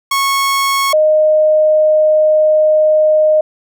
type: tone pair in turn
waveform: sawtooth / sine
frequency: 1100 / 617.4 Hz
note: C#6 / D#5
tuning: -14 / -14 cents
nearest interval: minor seventh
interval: 1000 cents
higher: first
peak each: -8 / -7 dBFS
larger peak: second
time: 0.11-0.93 / 0.93-3.41 s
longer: second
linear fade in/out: 5 ms
effects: none